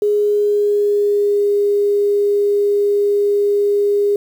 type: tone with pitch glide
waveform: sine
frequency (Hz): 415.3 to 407.9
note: G#4 to G#4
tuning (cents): 0 to -31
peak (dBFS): -12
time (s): 0.02-4.16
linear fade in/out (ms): 2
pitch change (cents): -31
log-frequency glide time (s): 0.13-1.5
effects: 7-bit